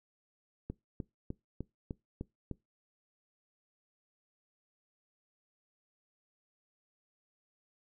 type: click train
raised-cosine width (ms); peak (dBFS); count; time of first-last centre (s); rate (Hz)
3; -25; 7; 0.7-2.513; 3.31
effects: noise-tail reverb RT60 0.2 s tail -22 dB re dry